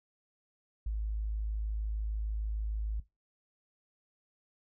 sine tone, 53.3 Hz, G#1, 46 cents sharp, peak -31 dBFS, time 0.86-3 s, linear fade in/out 5 ms, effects noise-tail reverb RT60 0.2 s tail -17 dB re dry

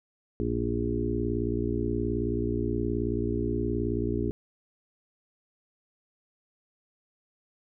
harmonic tone with a mistuned harmonic, 58.8 Hz, A#1, 16 cents sharp, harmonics 1 / 2 / 4 / 5 / 6 / 7, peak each -33 / -33 / -33 / -33 / -33 / -33 dBFS, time 0.4-4.31 s, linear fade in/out 0 ms, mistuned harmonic 1, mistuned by +23 cents, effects none

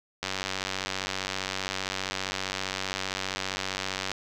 click train, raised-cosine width 0.2 ms, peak -12 dBFS, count 371, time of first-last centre 0.23-4.117 s, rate 95.2 Hz, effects none

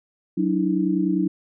sine tone cluster, 184.8 / 293.4 / 323.4 Hz, F#3 / D4 / E4, -2 / -2 / -33 cents, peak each -23 dBFS, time 0.37-1.28 s, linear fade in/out 10 ms, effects none

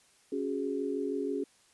sine chord, C# suspended fourth, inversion none, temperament just, 277.2 / 369.6 / 415.8 Hz, C#4 / F#4 / G#4, 0 / -2 / +2 cents, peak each -34 / -36 / -34 dBFS, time 0.32-1.44 s, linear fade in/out 5 ms, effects white hiss -64 dBFS RMS until 1.73 s + resampled to 24000 Hz

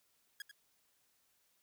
sawtooth tone with echo, 1655 Hz, G#6, 6 cents flat, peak -39 dBFS, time 0.4-0.42 s, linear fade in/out 2 ms, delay 93 ms, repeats 1, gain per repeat -9 dB, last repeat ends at 0.513 s, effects white hiss -75 dBFS RMS until 1.62 s

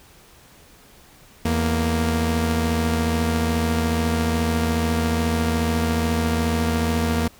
sawtooth tone pair together, 82.41 / 233.1 Hz, E2 / A#3, 0 / 0 cents, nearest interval octave + tritone, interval 1800 cents, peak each -18 dBFS, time 1.45-7.28 s, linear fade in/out 5 ms, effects pink hiss -50 dBFS RMS until 7.39 s

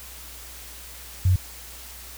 sine tone, 92.1 Hz, F#2, 7 cents flat, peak -15 dBFS, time 1.25-1.36 s, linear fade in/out 5 ms, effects added 60 Hz sine -45 dBFS peak until 2.17 s + white hiss -42 dBFS RMS until 2.17 s

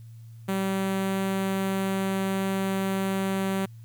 sawtooth tone with notch filter, 192.8 Hz, G3, 28 cents flat, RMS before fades -27 dBFS, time 0.48-3.66 s, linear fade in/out 10 ms, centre 5200 Hz, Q 1.6, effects added 114 Hz sine -42 dBFS peak until 3.84 s + white hiss -65 dBFS RMS until 3.84 s

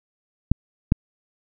clicks, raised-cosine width 5 ms, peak -3 dBFS, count 2, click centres 0.516 / 0.921 s, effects none

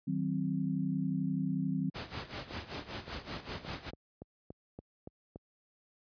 sine chord, C diminished, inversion first, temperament just, 156.98 / 188.37 / 261.6 Hz, Eb3 / Gb3 / C4, +16 / +31 / 0 cents, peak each -35 / -34 / -35 dBFS, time 0.07-1.9 s, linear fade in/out 10 ms
pink noise with tremolo, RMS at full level -38 dBFS, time 1.94-3.91 s, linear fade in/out 20 ms, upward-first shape sine, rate 5.2 Hz, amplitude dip 80%
click train, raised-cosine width 2 ms, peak -31 dBFS, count 11, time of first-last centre 2.51-5.359 s, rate 3.51 Hz
effects high-pass 60 Hz 12 dB/octave + resampled to 11025 Hz

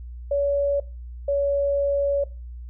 sine tone pair in turn, 566 / 563.6 Hz, C#5 / C#5, +36 / +29 cents, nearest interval unison, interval 7 cents, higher first, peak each -19 dBFS, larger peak neither, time 0.31-0.8 / 1.28-2.24 s, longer second, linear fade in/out 5 ms, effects noise-tail reverb RT60 0.3 s tail -21 dB re dry + added 60 Hz sine -34 dBFS peak until 2.69 s

